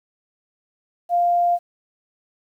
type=tone; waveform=sine; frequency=698.5 Hz; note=F5; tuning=in tune; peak=-15 dBFS; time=1.09-1.59 s; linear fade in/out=50 ms; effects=9-bit